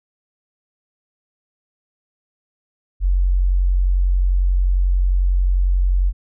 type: tone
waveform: sine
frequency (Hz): 45.6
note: F#1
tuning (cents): -24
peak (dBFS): -13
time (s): 3-6.13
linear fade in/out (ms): 50
effects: none